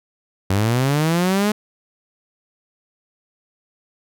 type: linear sweep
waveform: sawtooth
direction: up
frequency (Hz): 92.5 to 214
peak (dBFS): -12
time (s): 0.5-1.52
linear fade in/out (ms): 5
effects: none